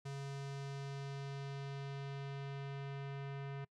square tone with low-pass filter sweep, 138.7 Hz, C#3, 1 cent sharp, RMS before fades -44 dBFS, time 0.05-3.65 s, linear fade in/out 10 ms, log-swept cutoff 7200 to 2400 Hz, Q 1.1, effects noise-tail reverb RT60 0.1 s tail -25 dB re dry

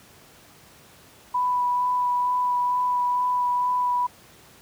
sine tone with vibrato, 987.8 Hz, B5, in tune, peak -20 dBFS, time 1.34-4.07 s, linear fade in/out 10 ms, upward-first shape sine, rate 2.2 Hz, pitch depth 11 cents each way, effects pink hiss -51 dBFS RMS until 4.61 s + high-pass 80 Hz 12 dB/octave

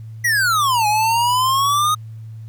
square exponential two-way sweep, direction down then up, 1975.5 to 830.6 to 1254 Hz, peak -15 dBFS, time 0.24-1.95 s, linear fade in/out 10 ms, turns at 0.87 s, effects added 111 Hz sine -31 dBFS peak until 2.48 s + pink hiss -60 dBFS RMS until 2.48 s

